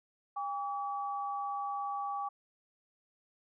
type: tone pair together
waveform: sine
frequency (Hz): 806 / 1143.1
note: G5 / D6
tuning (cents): +48 / -47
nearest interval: tritone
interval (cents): 605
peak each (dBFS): -36 / -37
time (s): 0.36-2.29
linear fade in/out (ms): 10
effects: none